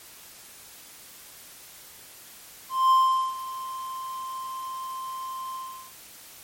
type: tone with ADSR envelope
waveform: triangle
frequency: 1046.5 Hz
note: C6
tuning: in tune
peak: -13 dBFS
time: 2.69-5.93 s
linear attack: 220 ms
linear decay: 430 ms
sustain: -17 dB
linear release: 380 ms
effects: white hiss -47 dBFS RMS until 6.43 s + MP3 64 kbps